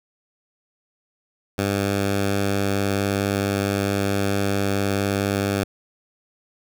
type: tone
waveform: 10% pulse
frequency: 99.5 Hz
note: G2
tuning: 26 cents sharp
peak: -12 dBFS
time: 1.58-5.64 s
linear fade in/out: 5 ms
effects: none